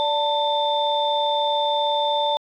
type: tone cluster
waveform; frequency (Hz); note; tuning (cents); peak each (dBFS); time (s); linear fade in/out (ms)
sine; 583 / 890 / 3567; D5 / A5 / A7; -13 / +20 / +23; -23 / -21 / -25; 0-2.37; 0
effects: tanh soft clip ceiling -9 dBFS